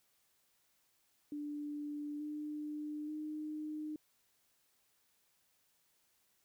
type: tone with pitch steps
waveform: sine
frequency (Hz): 294.1 / 299.8 / 305.5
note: D4 / D4 / D#4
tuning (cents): +3 / +36 / -32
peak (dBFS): -39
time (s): 1.32-3.96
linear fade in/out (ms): 2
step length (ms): 880
effects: white hiss -75 dBFS RMS until 6.44 s